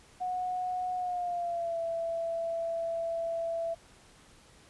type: tone with pitch glide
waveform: sine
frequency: 731 to 666.5 Hz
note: F#5 to E5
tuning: -21 to +19 cents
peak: -30 dBFS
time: 0.2-3.75 s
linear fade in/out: 20 ms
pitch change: -160 cents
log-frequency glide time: 0.96-1.79 s
effects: pink hiss -58 dBFS RMS until 4.69 s + resampled to 24000 Hz